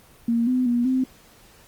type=tone with pitch steps; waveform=sine; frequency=232.9 / 253.6 / 240.1 / 259.2 Hz; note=A#3 / B3 / B3 / C4; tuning=-1 / +46 / -49 / -16 cents; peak=-18 dBFS; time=0.28-1.04 s; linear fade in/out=5 ms; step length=190 ms; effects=pink hiss -52 dBFS RMS until 1.67 s + Opus 24 kbps